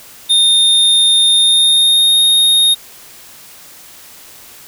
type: tone with pitch glide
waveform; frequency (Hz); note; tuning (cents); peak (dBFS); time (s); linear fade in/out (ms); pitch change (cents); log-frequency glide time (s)
square; 3649 to 3708; A#7 to A#7; -38 to -10; -8; 0.29-2.75; 20; +28; 1.34-2.2
effects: white hiss -38 dBFS RMS until 4.67 s